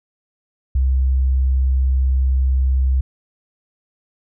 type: tone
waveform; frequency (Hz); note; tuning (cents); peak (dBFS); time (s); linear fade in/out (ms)
sine; 65.4; C2; 0; -13; 0.75-3.01; 5
effects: none